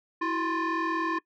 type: tone with frequency modulation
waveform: sine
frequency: 370 Hz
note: F#4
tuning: in tune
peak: -23 dBFS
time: 0.21-1.19 s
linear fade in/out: 10 ms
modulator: 698 Hz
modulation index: 2
effects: noise-tail reverb RT60 0.1 s tail -22 dB re dry + tanh soft clip ceiling -25 dBFS